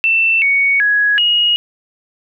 sine tone with pitch steps, 2674 / 2230 / 1670 / 2882 Hz, E7 / C#7 / G#6 / F#7, +24 / +10 / +9 / -46 cents, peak -10 dBFS, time 0.04-1.56 s, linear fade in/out 0 ms, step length 380 ms, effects none

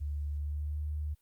sine tone with pitch glide, 73.1 to 74.9 Hz, D2 to D2, -7 to +35 cents, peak -32 dBFS, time 0-1.15 s, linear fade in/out 20 ms, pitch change +42 cents, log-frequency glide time 0.38-0.77 s, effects white hiss -74 dBFS RMS until 1.21 s + Opus 48 kbps

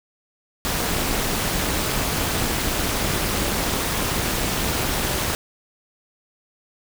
pink noise with amplitude modulation, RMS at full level -20 dBFS, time 0.65-5.35 s, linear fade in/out 0 ms, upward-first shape sine, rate 243 Hz, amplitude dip 70%, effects none

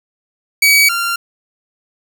sawtooth tone pair in turn, 2272 / 1384.1 Hz, C#7 / F6, +42 / -16 cents, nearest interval major sixth, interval 858 cents, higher first, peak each -4 / -12 dBFS, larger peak first, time 0.62-0.89 / 0.89-1.16 s, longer neither, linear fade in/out 5 ms, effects 7-bit

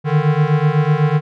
square beating tone pair, 146.83 / 154.83 Hz, D3 / D#3, 0 / -8 cents, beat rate 8 Hz, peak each -16 / -16 dBFS, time 0.04-1.21 s, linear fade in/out 50 ms, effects low-pass 2000 Hz 12 dB/octave

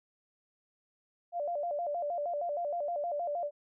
sine tone with vibrato, 637 Hz, D#5, 41 cents sharp, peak -31 dBFS, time 1.32-3.51 s, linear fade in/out 50 ms, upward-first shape square, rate 6.4 Hz, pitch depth 150 cents each way, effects none

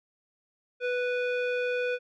square tone with low-pass filter, 493.9 Hz, B4, in tune, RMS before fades -29 dBFS, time 0.8-1.99 s, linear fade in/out 50 ms, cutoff 2400 Hz, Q 2, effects none

